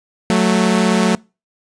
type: tone pair together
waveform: sawtooth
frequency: 185 / 220.5 Hz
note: F#3 / A3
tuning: 0 / +4 cents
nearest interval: minor third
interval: 304 cents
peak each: -11 dBFS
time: 0.3-1.15 s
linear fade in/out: 0 ms
effects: noise-tail reverb RT60 0.3 s tail -26 dB re dry + resampled to 22050 Hz